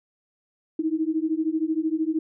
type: beating tone pair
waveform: sine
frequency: 311.1 / 324.1 Hz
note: D#4 / E4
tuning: 0 / -29 cents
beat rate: 13 Hz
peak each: -25 dBFS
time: 0.79-2.19 s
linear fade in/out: 5 ms
effects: none